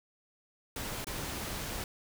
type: noise with dropouts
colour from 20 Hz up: pink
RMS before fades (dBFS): -38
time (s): 0.76-1.84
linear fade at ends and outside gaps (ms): 2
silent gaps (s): 1.045-1.069
effects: none